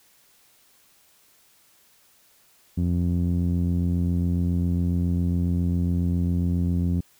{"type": "tone with low-pass filter", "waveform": "sawtooth", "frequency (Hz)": 87.31, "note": "F2", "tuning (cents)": 0, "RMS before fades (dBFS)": -23, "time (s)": [2.77, 7.01], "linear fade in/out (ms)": 10, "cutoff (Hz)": 220, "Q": 2.1, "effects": ["white hiss -59 dBFS RMS until 7.19 s"]}